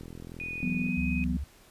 click train, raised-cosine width 3 ms, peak -30 dBFS, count 38, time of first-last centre 0.01-0.889 s, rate 42.1 Hz
sine tone with pitch glide, 2473 to 2508 Hz, D#7 to D#7, -11 to +13 cents, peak -34 dBFS, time 0.4-1.24 s, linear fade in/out 0 ms, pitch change +24 cents, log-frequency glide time 0.8-0.94 s
sine chord, E suspended second, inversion none, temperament equal with one note detuned, 164.81 / 186.93 / 246.9 Hz, E3 / F#3 / B3, 0 / +18 / 0 cents, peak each -34 / -31 / -31 dBFS, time 0.63-1.37 s, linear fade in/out 0 ms
sine tone, 70.1 Hz, C#2, 20 cents sharp, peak -31 dBFS, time 0.97-1.44 s, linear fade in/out 5 ms
effects pink hiss -57 dBFS RMS until 1.7 s + resampled to 32000 Hz

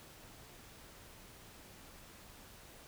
silence, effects pink hiss -56 dBFS RMS until 2.87 s

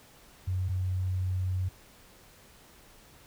sine tone pair in turn, 92.5 / 92.5 Hz, F#2 / F#2, 0 / 0 cents, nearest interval unison, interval 0 cents, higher neither, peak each -27 dBFS, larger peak neither, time 0.47-0.69 / 0.69-1.69 s, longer second, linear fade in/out 10 ms, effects pink hiss -56 dBFS RMS until 3.26 s

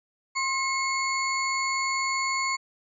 sine tone cluster, 1065 / 2167 / 4461 / 7010 Hz, C6 / C#7 / C#8 / A8, +30 / -40 / +10 / -7 cents, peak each -28 / -28 / -34 / -35 dBFS, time 0.35-2.57 s, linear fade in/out 20 ms, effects none

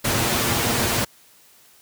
pink noise with comb filter, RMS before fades -21 dBFS, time 0.04-1.05 s, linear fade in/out 10 ms, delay 8.6 ms, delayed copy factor +0.55, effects white hiss -53 dBFS RMS until 1.81 s + high-pass 60 Hz 12 dB/octave

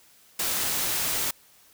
white noise, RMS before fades -27 dBFS, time 0.39-1.31 s, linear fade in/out 5 ms, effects white hiss -57 dBFS RMS until 1.73 s

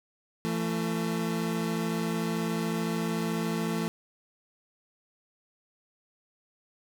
30% pulse tone pair together, 169.5 / 223.2 Hz, E3 / A3, +49 / +25 cents, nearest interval perfect fourth, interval 476 cents, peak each -28 dBFS, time 0.45-3.88 s, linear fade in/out 0 ms, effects none

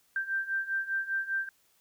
sine beating tone pair, 1570 / 1575 Hz, G6 / G6, +2 / +8 cents, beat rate 5 Hz, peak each -34 / -31 dBFS, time 0.16-1.49 s, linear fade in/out 2 ms, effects white hiss -68 dBFS RMS until 1.8 s

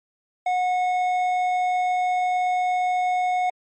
triangle tone with hard clipping, 729 Hz, F#5, 26 cents flat, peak -21 dBFS, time 0.46-3.5 s, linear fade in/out 5 ms, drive 10 dB, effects MP3 32 kbps

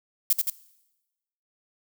violet noise with echo, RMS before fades -20 dBFS, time 0.3-0.33 s, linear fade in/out 2 ms, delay 85 ms, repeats 2, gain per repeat -3 dB, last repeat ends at 0.5 s, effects noise-tail reverb RT60 1.0 s tail -20 dB re dry

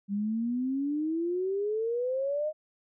sine exponential sweep, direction up, 196.8 to 626 Hz, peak -27 dBFS, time 0.08-2.53 s, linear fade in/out 50 ms, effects none

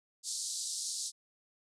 white band-pass noise, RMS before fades -38 dBFS, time 0.23-1.12 s, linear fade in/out 50 ms, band 4000 to 9200 Hz, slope 48 dB/octave, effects none

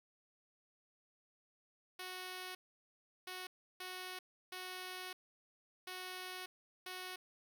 5% pulse tone bursts at uneven times, 368.5 Hz, F#4, 7 cents flat, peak -33 dBFS, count 6, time 1.99-2.55 / 3.27-3.47 / 3.8-4.19 / 4.52-5.13 / 5.87-6.46 / 6.86-7.16 s, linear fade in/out 5 ms, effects none

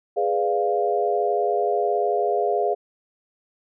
sine chord, G# diminished seventh, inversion none, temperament equal, 415.3 / 493.9 / 587.3 / 698.5 Hz, G#4 / B4 / D5 / F5, 0 / 0 / 0 / 0 cents, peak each -23 / -27 / -28 / -23 dBFS, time 0.16-2.75 s, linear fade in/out 20 ms, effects none

